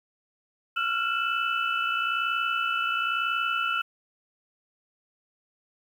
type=tone cluster; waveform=sine; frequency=1362 / 1423 / 2629 / 2979 Hz; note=F6 / F6 / E7 / F#7; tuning=-44 / +32 / -5 / +11 cents; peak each=-27 / -31 / -31 / -34 dBFS; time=0.76-3.82 s; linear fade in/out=10 ms; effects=9-bit